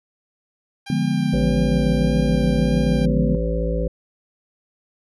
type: tone with vibrato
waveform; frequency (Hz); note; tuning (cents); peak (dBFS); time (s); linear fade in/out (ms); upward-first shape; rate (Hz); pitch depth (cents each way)
10% pulse; 797; G5; +28; -25; 0.86-3.06; 10; sine; 1.7; 11
type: chord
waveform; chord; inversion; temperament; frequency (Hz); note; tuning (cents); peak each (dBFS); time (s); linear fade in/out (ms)
sine; D diminished seventh; none; equal; 146.83 / 174.61 / 207.7 / 246.9; D3 / F3 / Ab3 / Cb4; 0 / 0 / 0 / 0; -23; 0.9-3.35; 2
type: harmonic tone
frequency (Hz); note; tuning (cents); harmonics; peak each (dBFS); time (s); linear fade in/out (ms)
55.9; A1; +28; 1 / 3 / 5 / 7 / 9 / 10; -22 / -26 / -33 / -31 / -26 / -31; 1.33-3.88; 5
effects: resampled to 24000 Hz